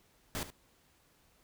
pink noise with echo, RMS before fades -37 dBFS, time 0.35-0.43 s, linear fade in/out 0 ms, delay 72 ms, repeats 1, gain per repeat -13 dB, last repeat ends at 0.502 s, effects pink hiss -68 dBFS RMS until 1.43 s

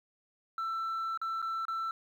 sine tone with dropouts, 1334 Hz, E6, 20 cents sharp, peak -29 dBFS, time 0.58-1.91 s, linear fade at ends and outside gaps 2 ms, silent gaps 1.175-1.215 / 1.418-1.425 / 1.653-1.682 s, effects tanh soft clip ceiling -31 dBFS + 11-bit

